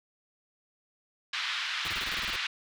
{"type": "band-pass noise", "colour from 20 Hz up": "white", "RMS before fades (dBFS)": -33, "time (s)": [1.33, 2.47], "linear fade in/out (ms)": 5, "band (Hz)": [1200, 3900], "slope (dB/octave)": 24}
{"type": "noise bursts", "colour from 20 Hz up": "pink", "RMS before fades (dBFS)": -41, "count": 10, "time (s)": [1.85, 2.358], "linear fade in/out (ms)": 0, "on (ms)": 31, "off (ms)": 22}
{"effects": []}